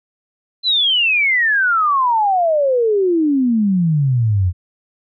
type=exponential sweep; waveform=sine; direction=down; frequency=4121 to 85.7 Hz; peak=-12 dBFS; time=0.63-4.53 s; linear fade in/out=50 ms; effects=none